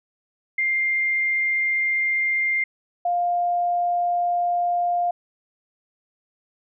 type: tone pair in turn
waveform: sine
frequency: 2105 / 702.5 Hz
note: C7 / F5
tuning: +10 / +10 cents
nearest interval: octave + perfect fifth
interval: 1900 cents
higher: first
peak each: -19 dBFS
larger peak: neither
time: 0.58-2.64 / 3.05-5.11 s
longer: neither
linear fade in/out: 5 ms
effects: none